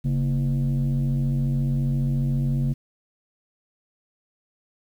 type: tone with frequency modulation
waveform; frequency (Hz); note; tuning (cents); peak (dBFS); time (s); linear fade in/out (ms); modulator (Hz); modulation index
sine; 138.5; C#3; -1; -18; 0.04-2.74; 20; 94.5; 0.77
effects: tanh soft clip ceiling -18 dBFS + 9-bit